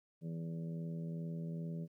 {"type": "harmonic tone", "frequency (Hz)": 82.41, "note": "E2", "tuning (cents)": 0, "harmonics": [2, 3, 4, 5, 6, 7], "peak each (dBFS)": [-39, -51, -57, -53, -61, -56], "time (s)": [0.21, 1.88], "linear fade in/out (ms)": 50, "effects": ["13-bit"]}